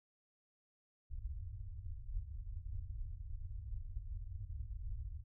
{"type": "low-pass noise", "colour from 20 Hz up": "pink", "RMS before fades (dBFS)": -44, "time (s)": [1.1, 5.24], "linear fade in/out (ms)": 20, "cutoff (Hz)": 110, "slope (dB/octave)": 96, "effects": []}